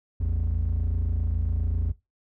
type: tone pair together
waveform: triangle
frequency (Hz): 55.61 / 83.1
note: A1 / E2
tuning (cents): +19 / +15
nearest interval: perfect fifth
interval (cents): 696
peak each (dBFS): -23 / -22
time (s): 0.2-1.92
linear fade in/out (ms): 10
effects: noise-tail reverb RT60 0.2 s tail -19 dB re dry + tanh soft clip ceiling -18 dBFS